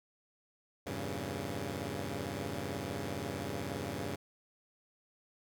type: chord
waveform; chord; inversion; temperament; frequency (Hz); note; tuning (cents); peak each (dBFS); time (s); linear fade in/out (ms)
10% pulse; E diminished seventh; none; equal; 82.41 / 98 / 116.54 / 138.59; E2 / G2 / Bb2 / Db3; 0 / 0 / 0 / 0; -36 / -32 / -37 / -33; 0.86-4.16; 10
effects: none